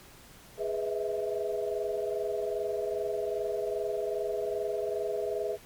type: chord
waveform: sine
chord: E major seventh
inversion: first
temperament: equal with one note detuned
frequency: 415.3 / 493.9 / 636.8 / 659.3 Hz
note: G#4 / B4 / D#5 / E5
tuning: 0 / 0 / +40 / 0 cents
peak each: -32 / -35 / -37 / -36 dBFS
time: 0.57-5.58 s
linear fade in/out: 50 ms
effects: pink hiss -53 dBFS RMS until 5.65 s + MP3 96 kbps